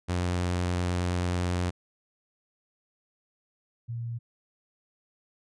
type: tone pair in turn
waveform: sawtooth / sine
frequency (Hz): 89 / 117.1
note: F2 / A#2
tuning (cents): +33 / +8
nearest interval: perfect fourth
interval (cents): 475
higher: second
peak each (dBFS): -22 / -31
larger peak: first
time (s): 0.08-1.71 / 3.88-4.19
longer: first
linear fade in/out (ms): 20
effects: resampled to 22050 Hz